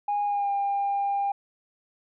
sine tone with pitch glide, 821 to 800.4 Hz, G#5 to G5, -20 to +36 cents, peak -22 dBFS, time 0.08-1.32 s, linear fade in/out 5 ms, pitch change -44 cents, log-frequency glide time 0.25-0.51 s, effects tanh soft clip ceiling -20 dBFS

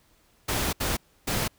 pink noise bursts at uneven times, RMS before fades -27 dBFS, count 3, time 0.48-0.73 / 0.8-0.97 / 1.27-1.48 s, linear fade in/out 10 ms, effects pink hiss -63 dBFS RMS until 1.58 s

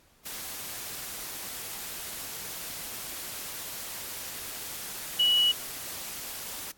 sine tone in noise, 2933 Hz, F#7, 16 cents flat, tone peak -20 dBFS, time 5.19-5.52 s, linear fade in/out 10 ms, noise white, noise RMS -38 dBFS, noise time 0.25-6.72 s, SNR +15 dB, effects pink hiss -62 dBFS RMS until 6.77 s + AAC 64 kbps

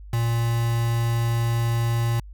triangle tone with quantisation, 116.54 Hz, A#2, in tune, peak -18 dBFS, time 0.13-2.2 s, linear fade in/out 5 ms, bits 5, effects added 50 Hz sine -38 dBFS peak until 2.33 s

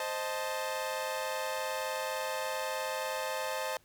sawtooth chord, A diminished, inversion first, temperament equal, 523.3 / 622.3 / 880 Hz, C5 / Eb5 / A5, 0 / 0 / 0 cents, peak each -33 / -34 / -34 dBFS, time 0-3.77 s, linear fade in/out 2 ms, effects pink hiss -65 dBFS RMS until 3.84 s

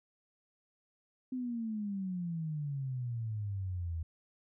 sine exponential sweep, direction down, 259.2 to 80.1 Hz, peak -34 dBFS, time 1.32-4.03 s, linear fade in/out 5 ms, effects none

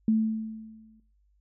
sine tone with exponential decay, 220 Hz, A3, in tune, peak -18 dBFS, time 0.08-1 s, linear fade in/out 2 ms, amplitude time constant 200 ms, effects noise-tail reverb RT60 0.5 s tail -21 dB re dry + added 50 Hz sine -63 dBFS peak until 1.4 s

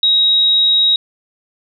sine tone, 3804 Hz, A#7, 34 cents sharp, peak -9 dBFS, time 0.03-0.96 s, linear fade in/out 2 ms, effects none

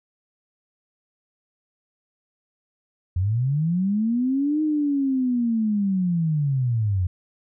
sine linear two-way sweep, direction up then down, 85.1 to 311.1 to 86.6 Hz, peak -19 dBFS, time 3.16-7.07 s, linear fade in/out 5 ms, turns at 4.62 s, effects none

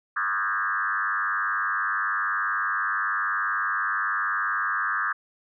sine tone with frequency modulation, 1424 Hz, F6, 33 cents sharp, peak -23 dBFS, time 0.16-5.13 s, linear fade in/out 10 ms, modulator 101 Hz, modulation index 3, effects none

